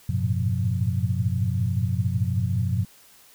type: tone cluster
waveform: sine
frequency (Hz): 94.2 / 107.8 / 113 / 125.6 / 176.7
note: F#2 / A2 / A2 / B2 / F3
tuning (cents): +32 / -35 / +47 / +30 / +21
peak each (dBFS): -25 / -28 / -31 / -27 / -30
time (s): 0.09-2.85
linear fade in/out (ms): 5
effects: white hiss -53 dBFS RMS until 3.34 s